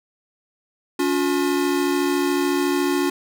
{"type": "tone pair together", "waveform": "square", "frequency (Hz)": [284.3, 358.2], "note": ["C#4", "F4"], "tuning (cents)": [44, 44], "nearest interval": "major third", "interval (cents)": 400, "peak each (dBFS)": -22, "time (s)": [0.99, 3.1], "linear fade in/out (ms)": 5, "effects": []}